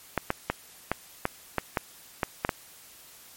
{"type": "clicks", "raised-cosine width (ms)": 0.5, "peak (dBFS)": -9, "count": 10, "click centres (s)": [0.177, 0.304, 0.5, 0.916, 1.254, 1.583, 1.772, 2.232, 2.449, 2.492], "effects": ["white hiss -51 dBFS RMS until 3.36 s", "MP3 64 kbps"]}